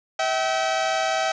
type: tone pair together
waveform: sawtooth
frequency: 646 / 768.2 Hz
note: E5 / G5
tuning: -35 / -35 cents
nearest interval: minor third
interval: 300 cents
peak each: -20 dBFS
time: 0.19-1.32 s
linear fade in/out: 5 ms
effects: resampled to 16000 Hz + 7-bit